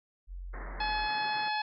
sine tone, 44.81 Hz, F1, 45 cents sharp, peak -38 dBFS, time 0.27-1.09 s, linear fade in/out 50 ms
white band-pass noise, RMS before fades -46 dBFS, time 0.53-1.49 s, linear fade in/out 10 ms, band 100 to 2000 Hz, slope 96 dB/octave
harmonic tone, 851 Hz, G#5, 42 cents sharp, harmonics 1 / 2 / 3 / 4 / 5 / 6, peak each -31 / -36 / -39 / -42 / -40 / -47 dBFS, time 0.8-1.62 s, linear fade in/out 5 ms
effects none

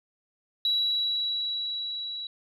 sine tone with level ramp, 3908 Hz, B7, 19 cents flat, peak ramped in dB -21 to -33 dBFS, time 0.65-2.27 s, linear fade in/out 2 ms, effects tanh soft clip ceiling -17 dBFS

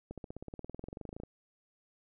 accelerating click train, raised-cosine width 2 ms, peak -29 dBFS, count 24, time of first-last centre 0.11-1.235 s, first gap 67 ms, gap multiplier 0.97, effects none

